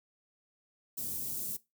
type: band-stop noise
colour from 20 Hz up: white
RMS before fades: -37 dBFS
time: 0.97-1.57 s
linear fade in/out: 10 ms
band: 290 to 9300 Hz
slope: 12 dB/octave
effects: noise-tail reverb RT60 0.2 s tail -18 dB re dry + high-pass 80 Hz 12 dB/octave

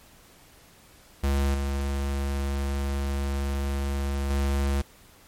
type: tone with level steps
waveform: square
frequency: 69.4 Hz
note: C#2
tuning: 3 cents sharp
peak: -22 / -26 / -23 dBFS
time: 1.23-4.82 s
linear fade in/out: 10 ms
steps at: 1.54 / 4.3 s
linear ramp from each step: 2 ms
effects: pink hiss -54 dBFS RMS until 5.27 s + MP3 64 kbps

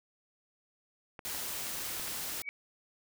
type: clicks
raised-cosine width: 0.5 ms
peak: -29 dBFS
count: 4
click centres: 1.192 / 1.348 / 1.997 / 2.08 s
type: noise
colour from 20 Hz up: white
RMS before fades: -38 dBFS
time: 1.25-2.42 s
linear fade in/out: 0 ms
type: tone with exponential growth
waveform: sine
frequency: 2263 Hz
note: C#7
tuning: 35 cents sharp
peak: -30 dBFS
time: 2.41-2.49 s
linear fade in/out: 0 ms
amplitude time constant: 17 ms
effects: none

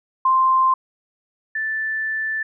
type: tone pair in turn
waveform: sine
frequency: 1046.5 / 1760 Hz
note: C6 / A6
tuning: 0 / 0 cents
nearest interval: major sixth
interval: 900 cents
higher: second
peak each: -13 / -21 dBFS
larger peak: first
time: 0.25-0.74 / 1.55-2.43 s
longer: second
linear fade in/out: 5 ms
effects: none

